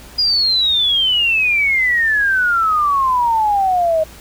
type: exponential sweep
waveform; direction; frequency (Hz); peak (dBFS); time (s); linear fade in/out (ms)
sine; down; 4938 to 622.3; -12; 0.18-4.04; 10
effects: added 60 Hz sine -40 dBFS peak until 4.2 s + pink hiss -40 dBFS RMS until 4.2 s